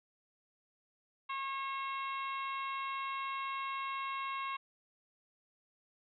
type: harmonic tone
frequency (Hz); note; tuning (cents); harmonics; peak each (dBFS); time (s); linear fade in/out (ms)
543; C#5; -36; 2 / 3 / 4 / 5 / 6 / 7; -37 / -51 / -45 / -46 / -54 / -52; 1.29-4.57; 10
effects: none